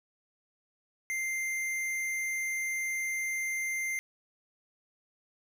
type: tone with hard clipping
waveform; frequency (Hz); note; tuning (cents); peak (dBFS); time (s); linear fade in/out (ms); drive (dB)
triangle; 2093; C7; 0; -32; 1.1-3.99; 0; 17
effects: none